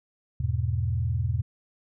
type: chord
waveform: sine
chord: E major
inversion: none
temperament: equal with one note detuned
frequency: 82.41 / 102.52 / 123.47 Hz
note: E2 / G#2 / B2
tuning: 0 / -22 / 0 cents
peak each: -28 dBFS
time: 0.4-1.42 s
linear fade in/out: 5 ms
effects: none